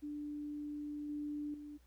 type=tone with level steps; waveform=sine; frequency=294.9 Hz; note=D4; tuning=7 cents sharp; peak=-40 / -38 / -46 dBFS; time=0.02-1.78 s; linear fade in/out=20 ms; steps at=1.09 / 1.54 s; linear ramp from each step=2 ms; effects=added 60 Hz sine -64 dBFS peak until 1.86 s + pink hiss -73 dBFS RMS until 1.86 s